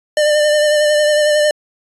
square tone with vibrato, 599 Hz, D5, 34 cents sharp, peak -11 dBFS, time 0.17-1.51 s, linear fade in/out 2 ms, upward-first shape sine, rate 11 Hz, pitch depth 23 cents each way, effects resampled to 24000 Hz

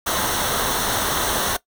pink noise with comb filter, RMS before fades -22 dBFS, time 0.06-1.57 s, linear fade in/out 10 ms, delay 0.41 ms, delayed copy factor -0.65, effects noise-tail reverb RT60 0.1 s tail -18 dB re dry

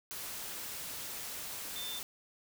sine tone in noise, 3560 Hz, A7, 20 cents sharp, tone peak -40 dBFS, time 1.76-1.99 s, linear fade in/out 0 ms, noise white, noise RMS -42 dBFS, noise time 0.11-2.03 s, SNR -1 dB, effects none

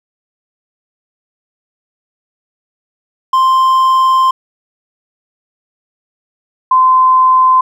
triangle / sine tone pair in turn, 1046.5 / 1032.1 Hz, C6 / C6, 0 / -24 cents, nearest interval unison, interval 24 cents, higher first, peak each -5 dBFS, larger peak neither, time 3.33-4.31 / 6.71-7.61 s, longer first, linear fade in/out 5 ms, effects none

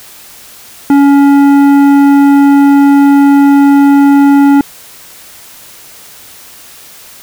sine tone with tanh clipping, 281.2 Hz, C#4, 25 cents sharp, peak -4 dBFS, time 0.9-4.61 s, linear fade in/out 2 ms, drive 12 dB, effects white hiss -34 dBFS RMS until 7.22 s

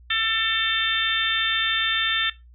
harmonic tone, 446.5 Hz, A4, 25 cents sharp, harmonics 3 / 4 / 5 / 6 / 7 / 8, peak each -30 / -25 / -31 / -30 / -29 / -25 dBFS, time 0.1-2.3 s, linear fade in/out 5 ms, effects noise-tail reverb RT60 0.2 s tail -17 dB re dry + added 60 Hz sine -46 dBFS peak until 2.54 s

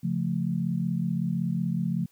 sine chord, Db augmented, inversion none, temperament equal, 138.59 / 174.61 / 220 Hz, Db3 / F3 / A3, 0 / 0 / 0 cents, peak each -31 / -27 / -31 dBFS, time 0.03-2.06 s, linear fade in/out 10 ms, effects white hiss -65 dBFS RMS until 2.11 s

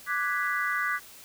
sine chord, G# half-diminished seventh, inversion second, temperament equal, 1174.7 / 1480 / 1661.2 / 1975.5 Hz, D6 / F#6 / G#6 / B6, 0 / 0 / 0 / 0 cents, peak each -31 / -31 / -32 / -31 dBFS, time 0.06-1 s, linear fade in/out 50 ms, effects white hiss -49 dBFS RMS until 1.24 s

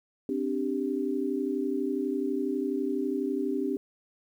sine chord, C suspended second, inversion none, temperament equal, 261.6 / 293.7 / 392 Hz, C4 / D4 / G4, 0 / 0 / 0 cents, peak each -31 dBFS, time 0.29-3.77 s, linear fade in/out 2 ms, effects 10-bit

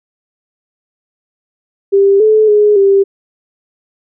sine tone with pitch steps, 395.6 / 432.5 / 417.8 / 394 Hz, G4 / A4 / G#4 / G4, +16 / -30 / +10 / +9 cents, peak -5 dBFS, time 1.92-3.04 s, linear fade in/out 20 ms, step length 280 ms, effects none

